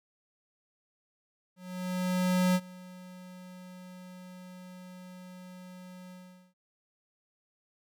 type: tone with ADSR envelope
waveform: square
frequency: 182.5 Hz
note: F#3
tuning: 24 cents flat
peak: -23 dBFS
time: 1.56-6.54 s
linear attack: 990 ms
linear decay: 51 ms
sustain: -23 dB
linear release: 430 ms
effects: none